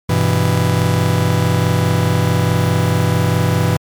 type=chord; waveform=45% pulse; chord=E minor; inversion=first; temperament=just; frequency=98.89 / 123.61 / 164.81 Hz; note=G2 / B2 / E3; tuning=+16 / +2 / 0 cents; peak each=-17 dBFS; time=0.09-3.77 s; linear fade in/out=5 ms; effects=MP3 96 kbps